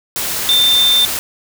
sine tone in noise, 3580 Hz, A7, 29 cents sharp, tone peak -9 dBFS, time 0.49-1.05 s, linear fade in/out 0 ms, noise white, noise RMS -20 dBFS, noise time 0.16-1.19 s, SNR +8 dB, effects none

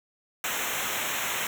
pink noise with comb filter, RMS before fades -30 dBFS, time 0.44-1.47 s, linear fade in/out 2 ms, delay 0.21 ms, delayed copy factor -1, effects none

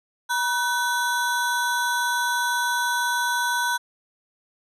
square ring-modulated tone, 1234 Hz, D#6, 15 cents flat, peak -19 dBFS, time 0.29-3.78 s, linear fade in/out 20 ms, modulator 273 Hz, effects resampled to 32000 Hz + 10-bit

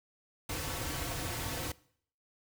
pink noise with comb filter, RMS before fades -37 dBFS, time 0.49-1.72 s, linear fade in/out 5 ms, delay 4.9 ms, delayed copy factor -0.75, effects noise-tail reverb RT60 0.6 s tail -21 dB re dry

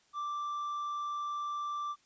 triangle tone, 1174.7 Hz, D6, in tune, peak -32 dBFS, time 0.13-1.96 s, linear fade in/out 50 ms, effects white hiss -68 dBFS RMS until 2.05 s + resampled to 16000 Hz

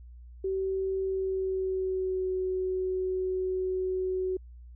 sine tone with pitch glide, 383 to 372.5 Hz, G4 to F#4, -40 to +12 cents, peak -27 dBFS, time 0.44-4.37 s, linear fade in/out 5 ms, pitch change -48 cents, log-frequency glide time 1.02-2.31 s, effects added 60 Hz sine -45 dBFS peak until 4.75 s

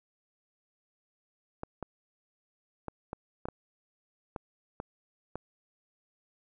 clicks, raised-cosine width 1 ms, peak -22 dBFS, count 9, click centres 1.634 / 1.827 / 2.883 / 3.131 / 3.455 / 3.486 / 4.362 / 4.801 / 5.356 s, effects none

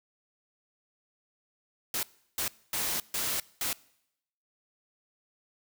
white noise bursts at uneven times, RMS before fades -31 dBFS, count 5, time 1.94-2.03 / 2.38-2.48 / 2.73-3 / 3.14-3.4 / 3.61-3.73 s, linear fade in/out 2 ms, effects noise-tail reverb RT60 0.8 s tail -23 dB re dry

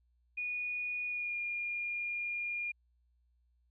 sine tone with pitch glide, 2458 to 2416 Hz, D#7 to D7, -22 to +48 cents, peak -34 dBFS, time 0.37-2.72 s, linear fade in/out 10 ms, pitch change -30 cents, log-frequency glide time 1.08-1.37 s, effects added 60 Hz sine -69 dBFS peak until 3.7 s

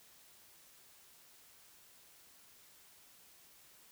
silence, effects white hiss -62 dBFS RMS until 3.91 s

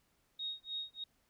sine tone with tremolo, 3748 Hz, A#7, 9 cents sharp, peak -36 dBFS, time 0.39-1.04 s, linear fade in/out 5 ms, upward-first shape sine, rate 3.3 Hz, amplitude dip 100%, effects pink hiss -75 dBFS RMS until 1.29 s

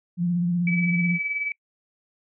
sine tone with vibrato, 174.61 Hz, F3, in tune, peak -20 dBFS, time 0.17-1.19 s, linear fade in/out 50 ms, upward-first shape sine, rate 16 Hz, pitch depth 36 cents each way
sine tone with tremolo, 2295 Hz, D7, 40 cents flat, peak -22 dBFS, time 0.67-1.52 s, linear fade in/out 2 ms, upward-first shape triangle, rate 19 Hz, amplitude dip 60%
effects noise-tail reverb RT60 0.1 s tail -25 dB re dry

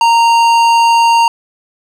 sine tone with tanh clipping, 927 Hz, A#5, 10 cents flat, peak -8 dBFS, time 0.01-1.28 s, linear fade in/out 2 ms, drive 15 dB, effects none

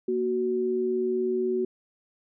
sine tone pair together, 235.7 / 371.8 Hz, A#3 / F#4, +19 / +8 cents, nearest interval minor sixth, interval 789 cents, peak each -31 / -24 dBFS, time 0.08-1.65 s, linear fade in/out 5 ms, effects none

